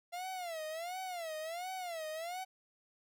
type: tone with vibrato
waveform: 45% pulse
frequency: 684 Hz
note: F5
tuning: 36 cents flat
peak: -39 dBFS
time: 0.12-2.45 s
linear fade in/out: 20 ms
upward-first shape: sine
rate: 1.4 Hz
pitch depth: 170 cents each way
effects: none